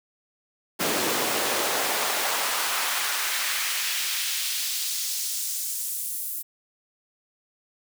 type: noise with high-pass filter sweep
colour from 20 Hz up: pink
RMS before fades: -27 dBFS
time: 0.79-6.43 s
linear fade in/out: 20 ms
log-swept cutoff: 270 to 12000 Hz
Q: 1
effects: none